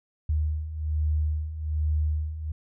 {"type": "beating tone pair", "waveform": "sine", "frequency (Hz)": [75.8, 77], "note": ["D#2", "D#2"], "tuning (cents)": [-45, -17], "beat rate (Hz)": 1.2, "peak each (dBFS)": [-30, -25], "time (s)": [0.29, 2.52], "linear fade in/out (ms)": 5, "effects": []}